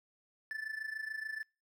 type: tone with amplitude modulation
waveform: triangle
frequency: 1752 Hz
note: A6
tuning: 8 cents flat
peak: -33 dBFS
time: 0.51-1.43 s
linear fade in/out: 0 ms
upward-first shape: sine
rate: 26.9 Hz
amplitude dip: 80%
effects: noise-tail reverb RT60 0.3 s tail -24 dB re dry